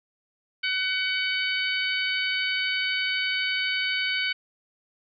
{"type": "harmonic tone", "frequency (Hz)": 752, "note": "F#5", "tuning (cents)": 28, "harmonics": [2, 3, 4, 5, 6], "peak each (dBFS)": [-30, -28, -29, -37, -34], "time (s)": [0.63, 4.33], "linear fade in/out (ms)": 10, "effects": []}